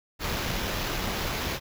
pink noise with sample-and-hold, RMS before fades -30 dBFS, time 0.19-1.6 s, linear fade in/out 50 ms, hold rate 8820 Hz, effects none

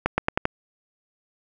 accelerating click train, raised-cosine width 0.5 ms, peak -5 dBFS, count 5, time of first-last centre 0.06-0.454 s, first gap 120 ms, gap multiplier 0.87, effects none

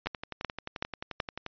two click trains, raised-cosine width 0.3 ms, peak -13 / -20 dBFS, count 4 / 17, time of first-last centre 0.07-1.202 / 0.06-1.464 s, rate 2.65 / 11.4 Hz, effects resampled to 11025 Hz

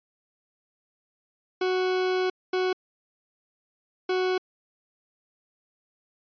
40% pulse tone bursts at uneven times, 370 Hz, F#4, in tune, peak -22 dBFS, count 3, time 1.61-2.3 / 2.53-2.73 / 4.09-4.38 s, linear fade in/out 5 ms, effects resampled to 11025 Hz

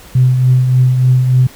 sine tone with tremolo, 127.6 Hz, C3, 43 cents flat, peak -4 dBFS, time 0.15-1.47 s, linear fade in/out 5 ms, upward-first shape triangle, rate 3.4 Hz, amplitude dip 50%, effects tanh soft clip ceiling 0 dBFS + pink hiss -38 dBFS RMS until 1.55 s

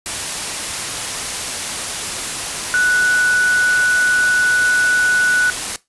sine tone in noise, 1480 Hz, F#6, in tune, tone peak -12 dBFS, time 2.74-5.5 s, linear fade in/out 0 ms, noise white, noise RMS -23 dBFS, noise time 0.06-5.76 s, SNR +8 dB, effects noise-tail reverb RT60 0.2 s tail -19 dB re dry + resampled to 24000 Hz

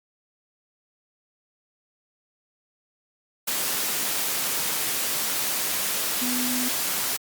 sine tone in noise, 249.6 Hz, B3, 19 cents sharp, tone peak -27 dBFS, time 6.21-6.69 s, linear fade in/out 10 ms, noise white, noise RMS -26 dBFS, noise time 3.47-7.17 s, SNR -4 dB, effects high-pass 150 Hz 12 dB/octave + Opus 48 kbps

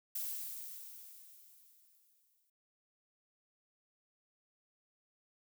violet noise with exponential decay, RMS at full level -38 dBFS, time 0.15-2.5 s, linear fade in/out 5 ms, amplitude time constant 510 ms, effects none

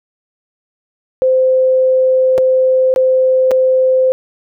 sine tone with dropouts, 518 Hz, C5, 17 cents flat, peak -8 dBFS, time 1.22-4.12 s, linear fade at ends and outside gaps 0 ms, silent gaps 2.379-2.383 / 2.94-2.961 / 3.51-3.515 s, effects none

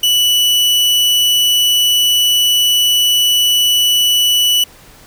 40% pulse tone, 2960 Hz, F#7, in tune, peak -9 dBFS, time 0.03-4.64 s, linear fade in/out 5 ms, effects pink hiss -42 dBFS RMS until 5.06 s

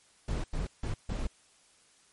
brown noise bursts at uneven times, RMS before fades -32 dBFS, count 4, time 0.28-0.44 / 0.53-0.67 / 0.83-0.94 / 1.09-1.27 s, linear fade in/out 5 ms, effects white hiss -63 dBFS RMS until 2.12 s + MP3 48 kbps

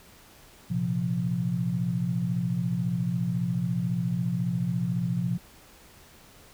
sine chord, Bb suspended second, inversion none, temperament equal, 116.54 / 130.81 / 174.61 Hz, Bb2 / C3 / F3, 0 / 0 / 0 cents, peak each -32 / -30 / -27 dBFS, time 0.7-5.38 s, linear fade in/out 10 ms, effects pink hiss -53 dBFS RMS until 6.53 s

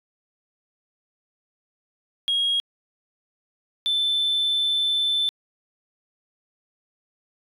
sine tone pair in turn, 3280 / 3529 Hz, G#7 / A7, -22 / +4 cents, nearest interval minor second, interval 126 cents, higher second, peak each -18 dBFS, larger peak neither, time 2.28-2.6 / 3.86-5.29 s, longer second, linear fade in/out 0 ms, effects tanh soft clip ceiling -17 dBFS

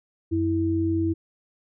sine tone pair together, 91.8 / 327.1 Hz, F#2 / E4, -13 / -13 cents, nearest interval octave + minor seventh, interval 2200 cents, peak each -26 / -22 dBFS, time 0.31-1.14 s, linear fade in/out 20 ms, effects none

